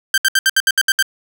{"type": "tone bursts", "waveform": "sawtooth", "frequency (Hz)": 1568, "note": "G6", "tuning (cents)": 0, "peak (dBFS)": -7, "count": 9, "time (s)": [0.14, 1.026], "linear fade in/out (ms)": 2, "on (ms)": 38, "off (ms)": 68, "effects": []}